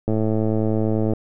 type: click train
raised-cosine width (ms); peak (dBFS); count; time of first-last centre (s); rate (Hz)
2; -9; 116; 0.08-1.135; 109
effects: none